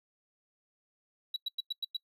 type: tone bursts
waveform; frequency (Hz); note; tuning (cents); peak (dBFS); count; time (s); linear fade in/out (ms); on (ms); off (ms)
triangle; 3903; B7; -21; -28; 6; 1.34-1.968; 5; 23; 98
effects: noise-tail reverb RT60 0.1 s tail -25 dB re dry + tanh soft clip ceiling -27 dBFS